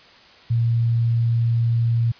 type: tone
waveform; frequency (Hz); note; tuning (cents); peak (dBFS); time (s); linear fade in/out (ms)
sine; 116.54; A#2; 0; -16; 0.5-2.12; 10
effects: white hiss -48 dBFS RMS until 2.19 s + resampled to 11025 Hz